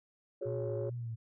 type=chord; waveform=sine; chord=F# suspended second; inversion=none; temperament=equal with one note detuned; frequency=363.2 / 415.3 / 554.4 Hz; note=F#4 / G#4 / C#5; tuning=-32 / 0 / 0 cents; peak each=-39 / -38 / -37 dBFS; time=0.41-0.9 s; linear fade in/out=10 ms
type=tone with vibrato; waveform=sine; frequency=116.54 Hz; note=A#2; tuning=in tune; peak=-36 dBFS; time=0.45-1.16 s; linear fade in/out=20 ms; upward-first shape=triangle; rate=2.5 Hz; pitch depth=70 cents each way
effects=tanh soft clip ceiling -27 dBFS